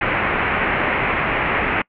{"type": "low-pass noise", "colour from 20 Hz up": "white", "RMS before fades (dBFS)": -20, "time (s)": [0.01, 1.82], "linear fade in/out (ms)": 5, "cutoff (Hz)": 2500, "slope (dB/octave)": 48, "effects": ["noise-tail reverb RT60 0.1 s tail -25 dB re dry"]}